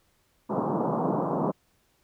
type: band-pass noise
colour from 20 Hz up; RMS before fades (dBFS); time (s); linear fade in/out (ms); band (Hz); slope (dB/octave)
pink; -27; 0.49-1.52; 20; 140 to 1100; 48
effects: pink hiss -68 dBFS RMS until 2.03 s